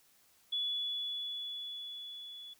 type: tone with level ramp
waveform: sine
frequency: 3418 Hz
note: G#7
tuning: 49 cents sharp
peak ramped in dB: -31 to -46 dBFS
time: 0.52-2.54 s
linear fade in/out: 10 ms
effects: white hiss -67 dBFS RMS until 2.59 s